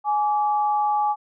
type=tone pair together; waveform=sine; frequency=837 / 1158.1 Hz; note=G#5 / D6; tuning=+13 / -25 cents; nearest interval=tritone; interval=562 cents; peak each=-19 / -27 dBFS; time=0.04-1.16 s; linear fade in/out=50 ms; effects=none